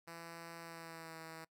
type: tone with pitch glide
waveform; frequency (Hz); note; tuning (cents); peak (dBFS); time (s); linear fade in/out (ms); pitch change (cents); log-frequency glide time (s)
5% pulse; 167.3 to 161.97; E3 to E3; +26 to -30; -37; 0.07-1.45; 10; -56; 0.6-1.18
effects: noise-tail reverb RT60 0.1 s tail -24 dB re dry